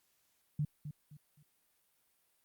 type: tone with echo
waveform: sine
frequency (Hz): 148.9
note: D3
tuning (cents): +24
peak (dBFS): -30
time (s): 0.59-0.65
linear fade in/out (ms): 5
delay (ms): 260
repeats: 3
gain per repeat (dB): -10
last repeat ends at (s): 1.43
effects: white hiss -75 dBFS RMS until 2.44 s + Opus 48 kbps